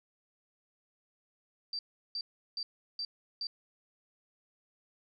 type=tone bursts; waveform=sine; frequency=4673 Hz; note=D8; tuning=9 cents flat; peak=-34 dBFS; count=5; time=1.73-3.47 s; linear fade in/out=2 ms; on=60 ms; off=360 ms; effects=none